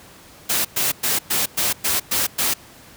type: noise bursts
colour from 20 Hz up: white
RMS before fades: -20 dBFS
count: 8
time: 0.49-2.54 s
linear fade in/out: 10 ms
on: 160 ms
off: 110 ms
effects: pink hiss -45 dBFS RMS until 2.96 s + high-pass 60 Hz 12 dB/octave